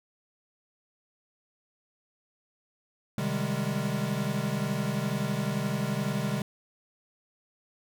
square chord, Ab major seventh, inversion first, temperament equal with one note detuned, 130.81 / 152.98 / 196 / 207.7 Hz, C3 / Eb3 / G3 / Ab3, 0 / -29 / 0 / 0 cents, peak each -34 dBFS, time 3.18-6.42 s, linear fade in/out 2 ms, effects none

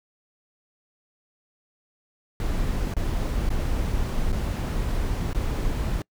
brown noise with dropouts, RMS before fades -25 dBFS, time 2.4-6.02 s, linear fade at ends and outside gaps 1 ms, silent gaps 2.939-2.966 / 3.491-3.503 / 4.32-4.327 / 5.331-5.347 s, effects noise-tail reverb RT60 0.1 s tail -25 dB re dry

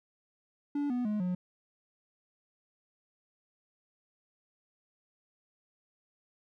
triangle tone with pitch steps, 288.1 / 246.5 / 210.9 / 180.45 Hz, D4 / B3 / G#3 / F#3, -33 / -3 / +27 / -43 cents, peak -27 dBFS, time 0.75-1.35 s, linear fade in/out 5 ms, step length 150 ms, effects none

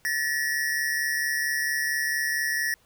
square tone pair together, 1755.6 / 1900 Hz, A6 / A#6, -4 / +33 cents, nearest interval minor second, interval 137 cents, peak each -28 dBFS, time 0.05-2.74 s, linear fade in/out 0 ms, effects pink hiss -62 dBFS RMS until 2.85 s

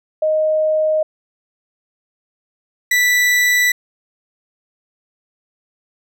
sine / 40% pulse tone pair in turn, 622.3 / 1971.4 Hz, D#5 / B6, 0 / -4 cents, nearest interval octave + minor sixth, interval 1996 cents, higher second, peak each -13 / -11 dBFS, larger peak second, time 0.22-1.03 / 2.91-3.72 s, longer neither, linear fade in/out 5 ms, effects none

